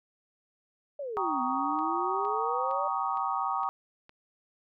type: exponential two-way sweep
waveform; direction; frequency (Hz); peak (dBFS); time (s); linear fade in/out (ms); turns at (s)
sine; down then up; 596 to 246.9 to 596; -33; 0.99-2.88; 5; 1.42
type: chord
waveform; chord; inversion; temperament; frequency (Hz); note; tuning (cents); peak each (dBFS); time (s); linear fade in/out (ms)
sine; Eb dominant seventh; first; just; 777.8 / 933.4 / 1120.1 / 1244.5; G5 / Bb5 / Db6 / Eb6; -14 / +2 / +18 / 0; -33; 1.17-3.69; 0
type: click train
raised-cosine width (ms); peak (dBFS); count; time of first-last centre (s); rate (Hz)
0.3; -35; 6; 1.79-4.094; 2.17
effects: none